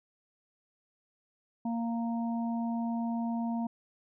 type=harmonic tone; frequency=231.9 Hz; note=A#3; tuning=9 cents flat; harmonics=1 / 3 / 4; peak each=-30 / -40 / -42 dBFS; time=1.65-3.67 s; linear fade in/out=5 ms; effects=none